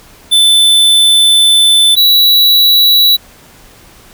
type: tone pair in turn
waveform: square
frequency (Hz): 3520 / 3926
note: A7 / B7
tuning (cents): 0 / -11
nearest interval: major second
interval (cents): 189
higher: second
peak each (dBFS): -5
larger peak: neither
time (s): 0.31-1.96 / 1.96-3.17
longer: first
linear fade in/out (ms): 20
effects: pink hiss -40 dBFS RMS until 4.13 s